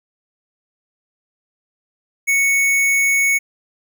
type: tone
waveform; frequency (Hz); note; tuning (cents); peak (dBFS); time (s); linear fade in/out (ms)
square; 2217; C#7; 0; -14; 2.27-3.39; 20
effects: none